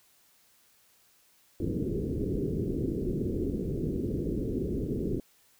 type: low-pass noise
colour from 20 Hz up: white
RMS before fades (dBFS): -31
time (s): 1.6-5.2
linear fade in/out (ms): 2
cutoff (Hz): 420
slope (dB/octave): 48
effects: white hiss -64 dBFS RMS until 5.59 s